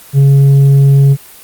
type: tone with tanh clipping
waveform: triangle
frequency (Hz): 138.59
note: C#3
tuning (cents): 0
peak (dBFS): -4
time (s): 0.13-1.17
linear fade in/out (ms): 50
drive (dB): 8
effects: white hiss -36 dBFS RMS until 1.43 s + Opus 32 kbps